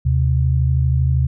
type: tone pair together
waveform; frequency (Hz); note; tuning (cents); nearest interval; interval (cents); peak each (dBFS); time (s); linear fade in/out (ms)
sine; 77.3 / 130; D#2 / C3; -11 / -11; major sixth; 900; -16; 0.05-1.27; 10
effects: none